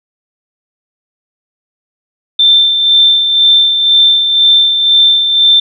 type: tone with tremolo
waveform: sine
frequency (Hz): 3563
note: A7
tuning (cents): +21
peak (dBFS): -3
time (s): 2.39-5.6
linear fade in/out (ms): 5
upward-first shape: sine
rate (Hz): 2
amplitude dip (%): 50
effects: none